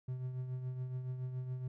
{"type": "tone with tremolo", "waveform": "triangle", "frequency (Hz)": 127.7, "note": "C3", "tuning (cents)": -42, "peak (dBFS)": -33, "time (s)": [0.08, 1.68], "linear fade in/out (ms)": 5, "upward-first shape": "triangle", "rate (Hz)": 7.1, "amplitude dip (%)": 55, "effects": []}